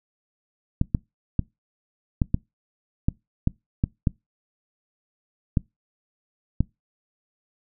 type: clicks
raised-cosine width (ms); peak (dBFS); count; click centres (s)
5; -7; 11; 0.814 / 0.948 / 1.393 / 2.218 / 2.344 / 3.085 / 3.474 / 3.839 / 4.072 / 5.572 / 6.606
effects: noise-tail reverb RT60 0.2 s tail -24 dB re dry